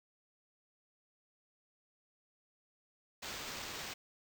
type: noise with sample-and-hold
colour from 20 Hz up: white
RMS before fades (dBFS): -44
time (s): 3.22-3.94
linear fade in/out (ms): 10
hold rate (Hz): 11025
effects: none